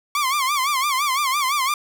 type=tone with vibrato; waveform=sawtooth; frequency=1108.7 Hz; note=C#6; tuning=in tune; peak=-15 dBFS; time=0.15-1.74 s; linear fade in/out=2 ms; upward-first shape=sine; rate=5.9 Hz; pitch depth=140 cents each way; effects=none